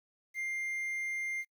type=tone with quantisation; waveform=triangle; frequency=2100 Hz; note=C7; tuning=6 cents sharp; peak=-32 dBFS; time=0.34-1.45 s; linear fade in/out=50 ms; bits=10; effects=noise-tail reverb RT60 0.1 s tail -26 dB re dry